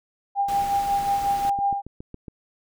sine tone with tremolo, 800 Hz, G5, 35 cents sharp, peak -18 dBFS, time 0.35-1.82 s, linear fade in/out 50 ms, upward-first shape sine, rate 5.5 Hz, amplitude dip 50%
pink noise, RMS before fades -37 dBFS, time 0.48-1.5 s, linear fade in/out 5 ms
click train, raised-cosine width 3 ms, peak -24 dBFS, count 7, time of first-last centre 1.45-2.282 s, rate 7.21 Hz
effects none

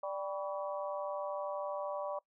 harmonic tone with a mistuned harmonic, 196 Hz, G3, in tune, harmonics 3 / 4 / 5 / 6, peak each -37 / -44 / -44 / -44 dBFS, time 0.03-2.19 s, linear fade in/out 5 ms, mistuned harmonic 6, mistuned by -65 cents, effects noise-tail reverb RT60 0.1 s tail -22 dB re dry

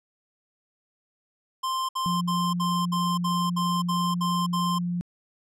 square tone bursts, 1046.5 Hz, C6, in tune, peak -26 dBFS, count 10, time 1.63-4.788 s, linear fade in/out 10 ms, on 260 ms, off 62 ms
sine tone, 175.4 Hz, F3, 8 cents sharp, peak -25 dBFS, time 2.06-5.01 s, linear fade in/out 0 ms
effects low-pass 11000 Hz 12 dB/octave

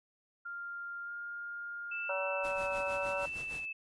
sine tone with pitch glide, 1396.9 to 1409.9 Hz, F6 to F6, 0 to +16 cents, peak -39 dBFS, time 0.45-2.12 s, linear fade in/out 10 ms, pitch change +16 cents, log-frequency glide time 1.04-1.11 s
sine tone with vibrato, 2637 Hz, E7, in tune, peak -37 dBFS, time 1.91-3.73 s, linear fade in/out 10 ms, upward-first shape sine, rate 0.91 Hz, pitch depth 13 cents each way
harmonic tone, 190 Hz, F#3, 46 cents sharp, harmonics 3 / 4 / 5 / 6 / 7 / 8, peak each -35 / -45 / -40 / -51 / -42 / -46 dBFS, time 2.09-3.26 s, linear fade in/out 5 ms
pink noise with tremolo, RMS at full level -47 dBFS, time 2.43-3.66 s, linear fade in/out 20 ms, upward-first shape sine, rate 6.5 Hz, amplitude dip 75%
effects resampled to 24000 Hz

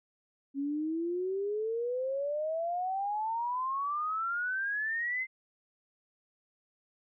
sine exponential sweep, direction up, 272.9 to 2093 Hz, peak -30 dBFS, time 0.54-5.27 s, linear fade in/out 50 ms, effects none

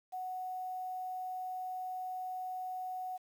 sine tone with quantisation, 740 Hz, F#5, in tune, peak -37 dBFS, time 0.12-3.18 s, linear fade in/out 20 ms, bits 10, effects none

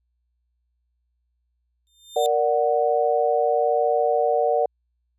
sawtooth tone with exponential growth, 3600 Hz, A7, 39 cents sharp, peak -24 dBFS, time 1.87-2.26 s, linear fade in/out 0 ms, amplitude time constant 84 ms
sine chord, Bb augmented, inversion none, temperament equal, 466.2 / 587.3 / 740 Hz, Bb4 / D5 / F#5, 0 / 0 / 0 cents, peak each -22 dBFS, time 2.16-4.66 s, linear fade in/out 5 ms
effects added 60 Hz sine -69 dBFS peak until 5.18 s

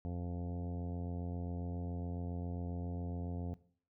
harmonic tone with a mistuned harmonic, 87.31 Hz, F2, in tune, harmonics 1 / 2 / 3 / 4 / 5 / 6 / 7 / 8 / 9 / 10, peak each -39 / -43 / -46 / -56 / -52 / -55 / -62 / -54 / -64 / -65 dBFS, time 0.05-3.54 s, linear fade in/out 0 ms, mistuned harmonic 1, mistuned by -17 cents, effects noise-tail reverb RT60 0.5 s tail -18 dB re dry

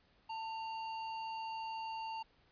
sine tone with sample-and-hold, 893 Hz, A5, 25 cents sharp, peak -39 dBFS, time 0.29-2.23 s, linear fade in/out 10 ms, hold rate 3675 Hz, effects pink hiss -70 dBFS RMS until 2.51 s + resampled to 11025 Hz

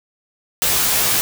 white noise with comb filter, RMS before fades -17 dBFS, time 0.62-1.21 s, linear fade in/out 0 ms, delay 13 ms, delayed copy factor -0.85, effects none

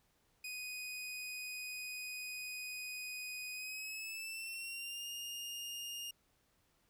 sawtooth tone with pitch glide, 2492 to 2830 Hz, D#7 to F7, +2 to +22 cents, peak -39 dBFS, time 0.44-6.11 s, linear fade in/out 5 ms, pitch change +220 cents, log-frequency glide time 3.53-5.08 s, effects pink hiss -75 dBFS RMS until 6.89 s

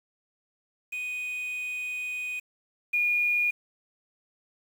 triangle / sine tone pair in turn, 2487 / 2437 Hz, D#7 / D#7, -1 / -37 cents, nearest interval unison, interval 36 cents, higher first, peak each -29 / -22 dBFS, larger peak second, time 0.92-2.4 / 2.93-3.51 s, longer first, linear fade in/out 10 ms, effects 8-bit

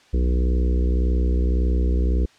harmonic tone, 61.8 Hz, B1, 2 cents sharp, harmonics 1 / 3 / 4 / 5 / 6 / 7 / 8, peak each -17 / -30 / -35 / -32 / -34 / -35 / -38 dBFS, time 0.13-2.26 s, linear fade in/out 10 ms, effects white hiss -54 dBFS RMS until 2.38 s + low-pass 5000 Hz 12 dB/octave

